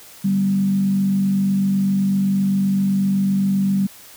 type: tone with frequency modulation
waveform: sine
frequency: 195.1 Hz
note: G3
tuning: 8 cents flat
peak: -15 dBFS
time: 0.24-3.87 s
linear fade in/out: 10 ms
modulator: 47.8 Hz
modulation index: 0.38
effects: white hiss -43 dBFS RMS until 4.16 s